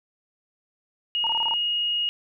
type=tone; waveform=sine; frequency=2873 Hz; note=F7; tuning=48 cents sharp; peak=-22 dBFS; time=1.15-2.09 s; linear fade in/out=0 ms
type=tone bursts; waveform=sine; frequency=914 Hz; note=A#5; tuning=34 cents flat; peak=-26 dBFS; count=6; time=1.24-1.538 s; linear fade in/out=0 ms; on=28 ms; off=26 ms
effects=none